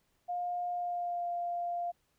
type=tone with pitch glide; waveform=sine; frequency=709 to 697.2 Hz; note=F5 to F5; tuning=+26 to -3 cents; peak=-32 dBFS; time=0.28-1.92 s; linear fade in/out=20 ms; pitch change=-29 cents; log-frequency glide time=0.7-1.28 s; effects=pink hiss -75 dBFS RMS until 2.18 s